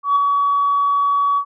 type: tone with ADSR envelope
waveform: sine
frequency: 1133 Hz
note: C#6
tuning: 37 cents sharp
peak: -9 dBFS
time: 0.03-1.45 s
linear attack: 130 ms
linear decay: 11 ms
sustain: -4 dB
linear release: 78 ms
effects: tanh soft clip ceiling -8 dBFS